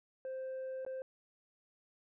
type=tone with dropouts; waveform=sine; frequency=523 Hz; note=C5; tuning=1 cent flat; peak=-36 dBFS; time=0.25-1.02 s; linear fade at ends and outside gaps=1 ms; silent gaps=0.85-0.864 s; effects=tanh soft clip ceiling -38 dBFS